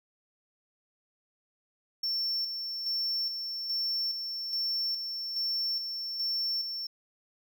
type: tone with tremolo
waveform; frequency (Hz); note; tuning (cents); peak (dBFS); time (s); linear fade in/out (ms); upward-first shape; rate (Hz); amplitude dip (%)
triangle; 5420; E8; +47; -27; 2.03-6.87; 5; square; 1.2; 45
effects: none